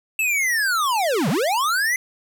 square linear two-way sweep, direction down then up, 2665 to 130.81 to 2068 Hz, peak -19 dBFS, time 0.19-1.96 s, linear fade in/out 2 ms, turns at 1.29 s, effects none

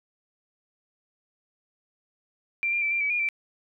sine tone with pitch steps, 2362 / 2393 / 2325 / 2373 / 2287 / 2426 / 2338 Hz, D7 / D7 / D7 / D7 / D7 / D#7 / D7, +9 / +32 / -18 / +17 / -47 / -44 / -8 cents, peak -23 dBFS, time 2.63-3.288 s, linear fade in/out 0 ms, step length 94 ms, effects none

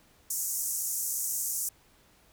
pink band-pass noise, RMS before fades -32 dBFS, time 0.3-1.69 s, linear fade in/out 5 ms, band 6200 to 16000 Hz, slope 48 dB/octave, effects pink hiss -62 dBFS RMS until 2.32 s

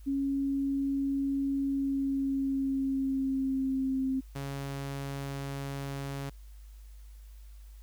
sine tone with pitch glide, 275.4 to 263.9 Hz, C#4 to C4, -11 to +15 cents, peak -27 dBFS, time 0.06-4.21 s, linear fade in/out 20 ms, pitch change -74 cents, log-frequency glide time 1.62-4.08 s
sawtooth tone, 138.59 Hz, C#3, in tune, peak -31 dBFS, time 4.35-6.3 s, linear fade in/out 10 ms
effects added 51 Hz sine -46 dBFS peak until 7.82 s + white hiss -65 dBFS RMS until 7.82 s

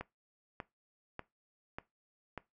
click train, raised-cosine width 0.5 ms, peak -25 dBFS, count 5, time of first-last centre 0.01-2.377 s, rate 1.69 Hz, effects noise-tail reverb RT60 0.2 s tail -19 dB re dry

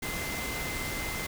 sine tone in noise, 2070 Hz, C7, 19 cents flat, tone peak -37 dBFS, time 0.02-1.27 s, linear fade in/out 10 ms, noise pink, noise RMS -35 dBFS, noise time 0.02-1.27 s, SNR -5 dB, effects none

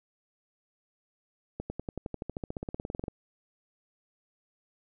accelerating click train, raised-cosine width 2 ms, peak -21 dBFS, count 23, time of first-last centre 1.6-3.082 s, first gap 100 ms, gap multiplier 0.96, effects none

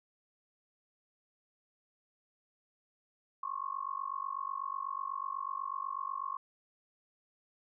sine tone with amplitude modulation, 1089 Hz, C#6, 31 cents flat, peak -31 dBFS, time 3.43-6.37 s, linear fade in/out 5 ms, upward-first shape sine, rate 48.1 Hz, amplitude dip 100%, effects none

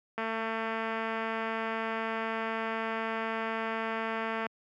click train, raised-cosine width 0.5 ms, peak -19 dBFS, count 961, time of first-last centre 0.18-4.466 s, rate 224 Hz, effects high-pass 150 Hz 12 dB/octave

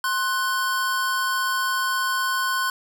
square tone pair together, 1053.6 / 1490 Hz, C6 / F#6, +12 / +12 cents, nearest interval tritone, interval 600 cents, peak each -25 dBFS, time 0.04-2.7 s, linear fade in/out 2 ms, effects none

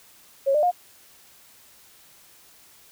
sine tone with pitch steps, 548 / 600 / 713 Hz, C#5 / D5 / F5, -20 / +37 / +36 cents, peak -17 dBFS, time 0.46-0.715 s, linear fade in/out 20 ms, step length 85 ms, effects white hiss -53 dBFS RMS until 2.91 s

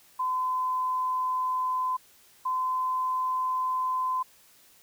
sine tone pair in turn, 1020 / 1024.3 Hz, C6 / C6, -44 / -37 cents, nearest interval unison, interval 7 cents, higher second, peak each -25 dBFS, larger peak neither, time 0.19-1.97 / 2.45-4.23 s, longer neither, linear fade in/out 10 ms, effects white hiss -58 dBFS RMS until 4.82 s

